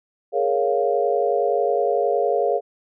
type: chord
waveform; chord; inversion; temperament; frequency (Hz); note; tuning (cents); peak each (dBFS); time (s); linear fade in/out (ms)
sine; Bb minor seventh; third; equal; 415.3 / 466.2 / 554.4 / 698.5; Ab4 / Bb4 / Db5 / F5; 0 / 0 / 0 / 0; -23; 0.32-2.61; 50
effects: none